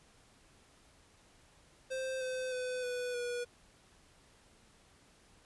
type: tone with pitch steps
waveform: square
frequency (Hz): 523.3 / 513.4 / 503.7 / 494.2 / 484.9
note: C5 / C5 / B4 / B4 / B4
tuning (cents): 0 / -33 / +34 / +1 / -32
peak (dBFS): -36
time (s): 1.9-3.45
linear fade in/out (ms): 20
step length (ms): 310
effects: pink hiss -64 dBFS RMS until 5.45 s + resampled to 24000 Hz